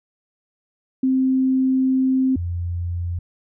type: tone pair in turn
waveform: sine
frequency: 261.6 / 86.9 Hz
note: C4 / F2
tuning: 0 / -8 cents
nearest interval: octave + perfect fifth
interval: 1908 cents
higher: first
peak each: -15 / -22 dBFS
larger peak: first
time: 1.03-2.36 / 2.36-3.19 s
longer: first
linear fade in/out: 5 ms
effects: none